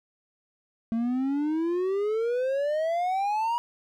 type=exponential sweep; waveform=triangle; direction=up; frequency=223.8 to 964 Hz; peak=-22 dBFS; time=0.92-3.58 s; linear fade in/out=0 ms; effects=none